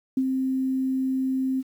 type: tone with ADSR envelope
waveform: sine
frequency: 262.5 Hz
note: C4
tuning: 6 cents sharp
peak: -18 dBFS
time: 0.17-1.63 s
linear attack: 4 ms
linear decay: 56 ms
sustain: -4 dB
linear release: 37 ms
effects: 9-bit

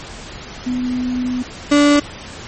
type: tone pair in turn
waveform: sine / 35% pulse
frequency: 250.4 / 290.3 Hz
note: B3 / D4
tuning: +24 / -20 cents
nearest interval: minor third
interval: 256 cents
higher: second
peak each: -17 / -7 dBFS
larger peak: second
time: 0.66-1.43 / 1.71-2 s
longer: first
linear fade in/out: 10 ms
effects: pink hiss -33 dBFS RMS until 2.47 s + MP3 32 kbps

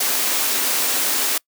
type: high-pass noise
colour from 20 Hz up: white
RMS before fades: -20 dBFS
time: 0-1.38 s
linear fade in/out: 5 ms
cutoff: 220 Hz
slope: 96 dB/octave
effects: noise-tail reverb RT60 0.1 s tail -25 dB re dry

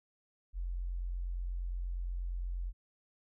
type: tone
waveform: sine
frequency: 44.24 Hz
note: F1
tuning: 23 cents sharp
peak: -34 dBFS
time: 0.53-2.73 s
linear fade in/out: 50 ms
effects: none

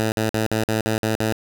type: tone bursts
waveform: 10% pulse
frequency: 110 Hz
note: A2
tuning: in tune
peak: -11 dBFS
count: 8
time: 0-1.324 s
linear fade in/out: 0 ms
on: 120 ms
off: 52 ms
effects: none

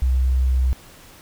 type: tone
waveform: sine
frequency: 64.2 Hz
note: C2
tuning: 32 cents flat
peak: -15 dBFS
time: 0.02-0.73 s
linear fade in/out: 0 ms
effects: pink hiss -46 dBFS RMS until 1.21 s

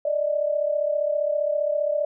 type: tone pair together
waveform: sine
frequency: 587.2 / 622.3 Hz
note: D5 / D#5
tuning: 0 / 0 cents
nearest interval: minor second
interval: 100 cents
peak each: -22 / -26 dBFS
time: 0.05-2.05 s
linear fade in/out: 5 ms
effects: none

